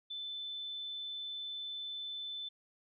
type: tone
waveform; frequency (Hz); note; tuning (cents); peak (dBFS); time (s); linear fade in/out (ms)
sine; 3520; A7; 0; -39; 0.1-2.49; 10
effects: none